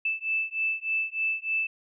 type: beating tone pair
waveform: sine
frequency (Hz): 2634 / 2637.3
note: E7 / E7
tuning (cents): -2 / 0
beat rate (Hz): 3.3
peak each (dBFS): -29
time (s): 0.05-1.67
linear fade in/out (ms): 5
effects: none